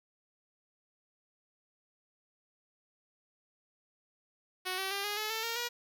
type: tone with pitch steps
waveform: 5% pulse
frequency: 370 / 383.9 / 398.4 / 413.4 / 429 / 445.1 / 461.9 / 479.3 Hz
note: F#4 / G4 / G4 / G#4 / A4 / A4 / A#4 / A#4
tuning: 0 / -36 / +28 / -8 / -44 / +20 / -16 / +48 cents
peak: -22 dBFS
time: 4.65-5.69 s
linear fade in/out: 20 ms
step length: 130 ms
effects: none